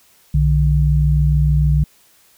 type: tone pair together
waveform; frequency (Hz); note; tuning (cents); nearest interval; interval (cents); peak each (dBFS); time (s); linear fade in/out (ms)
sine; 62.34 / 149; B1 / D3; +17 / +25; octave + minor third; 1508; -14; 0.34-1.84; 5
effects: white hiss -53 dBFS RMS until 2.37 s